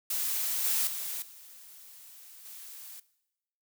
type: noise with level steps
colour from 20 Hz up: blue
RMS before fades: -31 / -28 / -36 / -51 / -46 dBFS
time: 0.1-3 s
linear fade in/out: 5 ms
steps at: 0.64 / 0.87 / 1.22 / 2.45 s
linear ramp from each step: 2 ms
effects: noise-tail reverb RT60 0.9 s tail -19 dB re dry